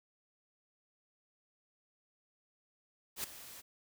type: noise with ADSR envelope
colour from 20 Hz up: white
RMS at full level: -36 dBFS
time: 3.16-3.62 s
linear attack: 78 ms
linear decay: 6 ms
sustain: -15 dB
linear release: 20 ms
effects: none